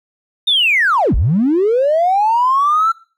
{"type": "linear two-way sweep", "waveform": "triangle", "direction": "down then up", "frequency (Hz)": [3700, 36.71, 1357], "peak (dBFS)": -7, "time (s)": [0.47, 2.92], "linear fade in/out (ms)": 10, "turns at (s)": 1.15, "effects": ["noise-tail reverb RT60 0.4 s tail -25 dB re dry", "tanh soft clip ceiling -8 dBFS"]}